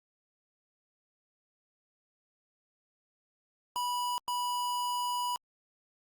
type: tone bursts at uneven times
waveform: square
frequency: 980 Hz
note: B5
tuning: 14 cents flat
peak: -31 dBFS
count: 2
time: 3.76-4.18 / 4.28-5.36 s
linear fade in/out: 0 ms
effects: Opus 48 kbps